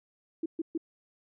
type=tone bursts; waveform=sine; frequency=326.8 Hz; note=E4; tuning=15 cents flat; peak=-28 dBFS; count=3; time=0.43-0.777 s; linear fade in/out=5 ms; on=29 ms; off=130 ms; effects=none